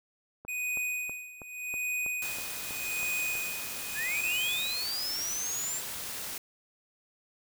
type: click train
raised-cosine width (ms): 1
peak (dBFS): -30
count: 10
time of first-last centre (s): 0.45-3.353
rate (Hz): 3.1
type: tone with tremolo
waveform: square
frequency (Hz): 2489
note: D#7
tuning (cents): 0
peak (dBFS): -30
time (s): 0.48-4.84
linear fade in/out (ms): 5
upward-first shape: sine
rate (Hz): 0.84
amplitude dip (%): 85
type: noise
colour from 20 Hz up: white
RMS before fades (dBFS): -38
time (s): 2.22-6.38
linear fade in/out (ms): 2
type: linear sweep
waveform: sine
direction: up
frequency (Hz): 1606 to 7530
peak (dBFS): -32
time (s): 3.94-5.82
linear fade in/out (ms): 50
effects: none